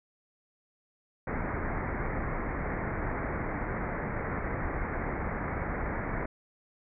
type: low-pass noise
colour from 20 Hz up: pink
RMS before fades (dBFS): -33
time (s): 1.27-6.26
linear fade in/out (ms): 5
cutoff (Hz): 2200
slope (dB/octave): 96
effects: none